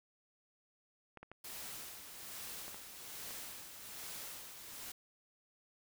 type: clicks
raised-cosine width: 0.5 ms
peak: -35 dBFS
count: 6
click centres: 1.173 / 1.23 / 1.316 / 2.681 / 2.745 / 3.308 s
type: noise with tremolo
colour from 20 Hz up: white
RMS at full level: -46 dBFS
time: 1.44-4.92 s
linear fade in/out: 5 ms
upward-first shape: sine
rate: 1.2 Hz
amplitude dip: 50%
effects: none